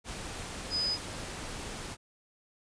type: tone in noise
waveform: sine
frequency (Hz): 5000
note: D#8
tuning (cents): +8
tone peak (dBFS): -28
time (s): 0.7-0.98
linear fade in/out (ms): 50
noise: pink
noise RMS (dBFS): -40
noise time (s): 0.04-1.97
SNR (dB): +9
effects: resampled to 22050 Hz